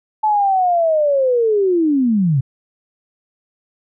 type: linear sweep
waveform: sine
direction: down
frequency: 870 to 124.2 Hz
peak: -12 dBFS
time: 0.23-2.41 s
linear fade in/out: 10 ms
effects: none